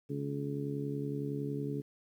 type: harmonic tone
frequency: 70.8 Hz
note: C#2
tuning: 37 cents sharp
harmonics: 2 / 3 / 4 / 5 / 6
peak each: -37 / -45 / -38 / -47 / -40 dBFS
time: 0.09-1.82 s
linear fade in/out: 20 ms
effects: 11-bit